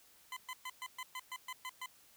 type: tone bursts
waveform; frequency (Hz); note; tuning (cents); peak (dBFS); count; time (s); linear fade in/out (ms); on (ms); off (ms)
20% pulse; 1018; C6; -48; -36; 10; 0.32-1.86; 2; 46; 120
effects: white hiss -64 dBFS RMS until 2.16 s

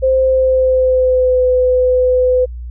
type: tone with pitch glide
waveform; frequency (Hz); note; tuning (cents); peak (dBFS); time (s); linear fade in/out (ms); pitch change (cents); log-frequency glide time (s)
sine; 523.3 to 504.9; C5 to B4; 0 to +38; -9; 0.02-2.46; 20; -62; 0.23-1.45
effects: added 60 Hz sine -24 dBFS peak until 2.7 s

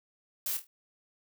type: noise with echo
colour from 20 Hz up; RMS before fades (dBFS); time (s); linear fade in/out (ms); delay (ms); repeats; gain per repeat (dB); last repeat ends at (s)
blue; -33; 0.46-0.57; 2; 25; 4; -8; 0.67
effects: none

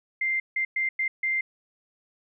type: tone bursts at uneven times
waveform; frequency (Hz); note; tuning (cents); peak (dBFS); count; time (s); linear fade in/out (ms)
sine; 2093; C7; 0; -23; 5; 0.21-0.4 / 0.56-0.65 / 0.76-0.89 / 0.99-1.08 / 1.23-1.41; 5
effects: none

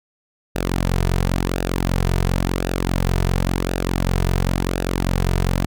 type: tone with flanger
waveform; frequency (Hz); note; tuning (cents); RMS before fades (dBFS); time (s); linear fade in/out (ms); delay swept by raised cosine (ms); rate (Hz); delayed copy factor
sawtooth; 45.04; F#1; -46; -20; 0.55-5.66; 10; 0.92 to 3.72; 0.94; -0.6
effects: none

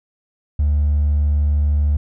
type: tone with hard clipping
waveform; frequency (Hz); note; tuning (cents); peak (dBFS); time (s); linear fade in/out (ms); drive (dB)
triangle; 73.42; D2; 0; -13; 0.59-1.97; 5; 2
effects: none

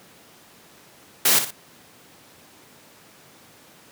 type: noise with echo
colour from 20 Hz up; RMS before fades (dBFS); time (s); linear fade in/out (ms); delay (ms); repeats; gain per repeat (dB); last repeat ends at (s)
white; -17; 1.25-1.39; 5; 59; 2; -9; 1.508
effects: pink hiss -50 dBFS RMS until 3.91 s + high-pass 150 Hz 12 dB/octave

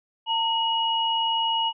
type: tone pair together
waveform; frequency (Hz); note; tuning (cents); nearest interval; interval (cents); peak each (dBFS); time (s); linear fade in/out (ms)
sine; 909.2 / 2900; A#5 / F#7; -43 / -35; octave + minor sixth; 2008; -24; 0.26-1.73; 50
effects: none

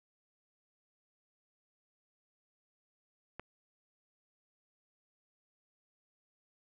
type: click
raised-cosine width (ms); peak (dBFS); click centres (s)
0.5; -27; 3.396
effects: none

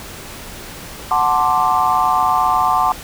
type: chord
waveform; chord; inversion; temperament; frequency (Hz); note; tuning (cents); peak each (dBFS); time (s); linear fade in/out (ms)
sine; D dominant seventh; first; equal; 740 / 880 / 1046.5 / 1174.7; F#5 / A5 / C6 / D6; 0 / 0 / 0 / 0; -18; 1.11-2.92; 2
effects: pink hiss -33 dBFS RMS until 3.03 s

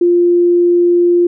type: tone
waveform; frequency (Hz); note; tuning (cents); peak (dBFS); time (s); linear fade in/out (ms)
sine; 349.2; F4; 0; -7; 0.01-1.27; 5
effects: none

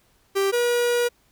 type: tone pair in turn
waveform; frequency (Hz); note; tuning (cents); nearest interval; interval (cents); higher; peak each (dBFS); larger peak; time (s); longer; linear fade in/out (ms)
45% pulse; 392 / 481.1; G4 / B4; 0 / -45; major third; 355; second; -19; neither; 0.35-0.52 / 0.52-1.09; second; 20
effects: pink hiss -62 dBFS RMS until 1.31 s

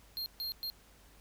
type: tone bursts at uneven times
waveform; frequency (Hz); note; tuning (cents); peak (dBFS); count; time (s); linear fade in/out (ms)
square; 4213; C8; +11; -36; 3; 0.17-0.26 / 0.4-0.52 / 0.63-0.7; 0
effects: added 50 Hz sine -62 dBFS peak until 1.2 s + pink hiss -62 dBFS RMS until 1.2 s

